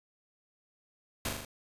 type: noise with echo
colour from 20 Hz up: pink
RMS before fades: -33 dBFS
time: 1.25-1.29 s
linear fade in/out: 2 ms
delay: 40 ms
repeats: 4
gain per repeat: -3 dB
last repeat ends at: 1.45 s
effects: resampled to 32000 Hz